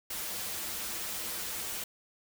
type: noise with comb filter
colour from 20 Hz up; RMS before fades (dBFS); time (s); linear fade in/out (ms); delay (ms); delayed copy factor
white; -37; 0.1-1.84; 5; 7.3; -0.7
effects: none